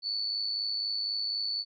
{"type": "tone with amplitude modulation", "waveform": "sine", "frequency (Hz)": 4467, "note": "C#8", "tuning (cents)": 12, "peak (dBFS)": -27, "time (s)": [0.02, 1.65], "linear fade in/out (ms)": 50, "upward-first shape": "sine", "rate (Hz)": 104, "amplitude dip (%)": 50, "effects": []}